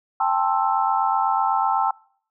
sine chord, A minor seventh, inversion third, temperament just, 792 / 880 / 1056 / 1320 Hz, G5 / A5 / C6 / E6, +18 / 0 / +16 / +2 cents, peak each -22 / -22 / -26 / -25 dBFS, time 0.2-1.91 s, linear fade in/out 5 ms, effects noise-tail reverb RT60 0.6 s tail -26 dB re dry

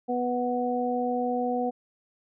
harmonic tone, 246.3 Hz, B3, 5 cents flat, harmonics 1 / 2 / 3, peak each -29 / -29 / -29 dBFS, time 0.08-1.71 s, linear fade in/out 20 ms, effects none

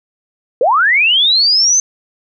sine linear sweep, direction up, 442.2 to 6280 Hz, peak -8 dBFS, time 0.61-1.8 s, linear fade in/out 2 ms, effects none

